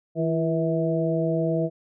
harmonic tone with a mistuned harmonic, 162 Hz, E3, 30 cents flat, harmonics 1 / 2 / 3 / 4, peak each -25 / -27 / -28 / -27 dBFS, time 0.15-1.7 s, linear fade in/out 50 ms, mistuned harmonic 2, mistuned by +52 cents, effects none

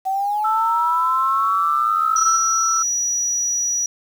sine linear sweep, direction up, 756 to 1343 Hz, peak -18 dBFS, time 0.05-2.37 s, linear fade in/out 20 ms
sine tone with pitch glide, 1322 to 1332 Hz, E6 to E6, +5 to +18 cents, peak -18 dBFS, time 0.44-2.83 s, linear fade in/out 10 ms, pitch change +13 cents, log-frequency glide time 0.77-2.51 s
sine tone, 5830 Hz, F#8, 26 cents flat, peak -18 dBFS, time 2.16-3.86 s, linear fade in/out 2 ms
effects tanh soft clip ceiling -5 dBFS + 7-bit

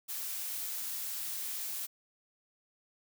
blue noise, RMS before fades -38 dBFS, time 0.08-1.87 s, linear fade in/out 20 ms, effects none

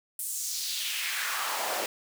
pink noise with high-pass filter sweep, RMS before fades -32 dBFS, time 0.19-1.86 s, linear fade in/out 2 ms, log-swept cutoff 10000 to 500 Hz, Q 2.1, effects none

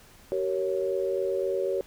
sine chord, G diminished, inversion none, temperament equal with one note detuned, 382.6 / 466.2 / 554.4 Hz, G4 / Bb4 / Db5, -42 / 0 / 0 cents, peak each -28 / -32 / -29 dBFS, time 0.32-1.81 s, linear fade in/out 0 ms, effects pink hiss -54 dBFS RMS until 1.86 s

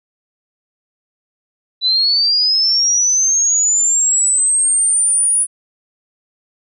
sine linear sweep, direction up, 3951 to 9840 Hz, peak -11 dBFS, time 1.81-5.47 s, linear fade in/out 50 ms, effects none

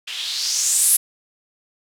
violet noise with low-pass filter sweep, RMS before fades -20 dBFS, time 0.07-0.97 s, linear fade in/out 10 ms, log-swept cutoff 2800 to 11000 Hz, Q 3.3, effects none

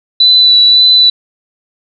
sine tone with vibrato, 3973 Hz, B7, 10 cents sharp, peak -3 dBFS, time 0.2-1.1 s, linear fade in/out 5 ms, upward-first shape sine, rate 1.8 Hz, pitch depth 15 cents each way, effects none

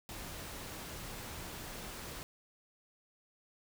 pink noise, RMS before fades -45 dBFS, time 0.09-2.23 s, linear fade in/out 0 ms, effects none

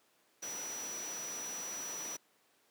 sine tone in noise, 5880 Hz, F#8, 12 cents flat, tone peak -40 dBFS, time 0.42-2.17 s, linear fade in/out 10 ms, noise pink, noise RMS -45 dBFS, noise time 0.42-2.17 s, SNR +2 dB, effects pink hiss -70 dBFS RMS until 2.7 s + high-pass 300 Hz 12 dB/octave

